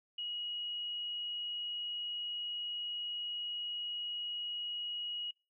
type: tone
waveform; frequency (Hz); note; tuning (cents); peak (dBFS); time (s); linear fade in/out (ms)
sine; 2900; F#7; -35; -37; 0.18-5.31; 5
effects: noise-tail reverb RT60 0.3 s tail -26 dB re dry